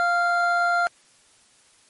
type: tone pair together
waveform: triangle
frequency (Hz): 698.5 / 1389.4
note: F5 / F6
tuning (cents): 0 / -9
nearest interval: octave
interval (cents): 1191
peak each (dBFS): -20 / -19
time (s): 0-0.87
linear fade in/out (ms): 0
effects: white hiss -57 dBFS RMS until 1.89 s + MP3 48 kbps